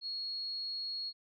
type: tone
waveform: sine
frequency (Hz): 4315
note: C#8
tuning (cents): -47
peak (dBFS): -36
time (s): 0.01-1.13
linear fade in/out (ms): 50
effects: none